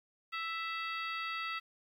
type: harmonic tone with a mistuned harmonic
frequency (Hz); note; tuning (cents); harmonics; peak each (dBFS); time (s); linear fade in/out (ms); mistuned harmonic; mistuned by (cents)
660; E5; +2; 2 / 3 / 4 / 5 / 6 / 7; -39 / -42 / -42 / -48 / -49 / -50; 0.32-1.6; 20; 6; -73
effects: 11-bit